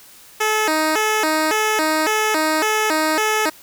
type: tone with vibrato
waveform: 10% pulse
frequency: 367.1 Hz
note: F#4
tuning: 14 cents flat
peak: -8 dBFS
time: 0.4-3.5 s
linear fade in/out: 10 ms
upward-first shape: square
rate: 1.8 Hz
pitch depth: 280 cents each way
effects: white hiss -45 dBFS RMS until 3.62 s